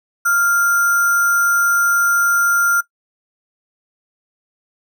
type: tone with sample-and-hold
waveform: sine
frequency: 1396.9 Hz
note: F6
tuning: in tune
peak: -12 dBFS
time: 0.25-2.81 s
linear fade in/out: 10 ms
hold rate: 7350 Hz
effects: noise-tail reverb RT60 0.1 s tail -18 dB re dry